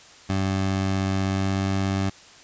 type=tone with pitch glide; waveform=20% pulse; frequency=96.2 to 96.87 Hz; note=G2 to G2; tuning=-32 to -20 cents; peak=-17 dBFS; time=0.29-2.1 s; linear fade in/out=10 ms; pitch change=+12 cents; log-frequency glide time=1.18-1.63 s; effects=white hiss -48 dBFS RMS until 2.43 s + resampled to 16000 Hz